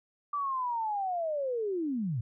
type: linear sweep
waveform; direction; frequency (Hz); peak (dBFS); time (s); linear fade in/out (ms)
sine; down; 1174.7 to 103.4; -29; 0.33-2.21; 5
effects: none